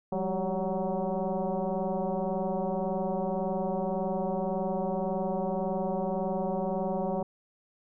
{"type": "tone with frequency modulation", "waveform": "sine", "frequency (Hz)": 178.1, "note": "F3", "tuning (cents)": 34, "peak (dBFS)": -27, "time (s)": [0.12, 7.23], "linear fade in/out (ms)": 5, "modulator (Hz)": 189, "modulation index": 3.5, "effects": []}